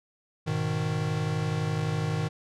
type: chord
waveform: square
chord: G# minor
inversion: none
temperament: equal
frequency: 103.83 / 123.47 / 155.56 Hz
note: G#2 / B2 / D#3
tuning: 0 / 0 / 0 cents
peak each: -33 / -34 / -29 dBFS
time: 0.46-2.29 s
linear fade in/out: 20 ms
effects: low-pass 7000 Hz 12 dB/octave